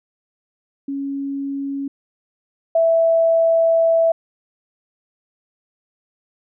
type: tone pair in turn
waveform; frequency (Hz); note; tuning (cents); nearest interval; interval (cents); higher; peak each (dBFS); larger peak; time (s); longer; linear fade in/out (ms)
sine; 277.2 / 659.3; C#4 / E5; 0 / 0; octave + minor third; 1500; second; -22 / -12; second; 0.88-1.88 / 2.75-4.12; second; 5
effects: none